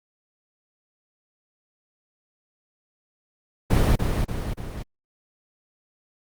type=noise with echo; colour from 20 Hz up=brown; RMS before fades=-18 dBFS; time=3.7-3.96 s; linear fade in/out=10 ms; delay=290 ms; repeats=3; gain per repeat=-5 dB; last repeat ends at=4.83 s; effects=Opus 24 kbps